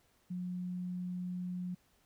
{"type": "tone", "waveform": "sine", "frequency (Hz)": 180, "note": "F#3", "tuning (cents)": -47, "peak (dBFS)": -36, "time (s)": [0.3, 1.75], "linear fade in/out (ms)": 10, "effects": ["pink hiss -71 dBFS RMS until 2.05 s"]}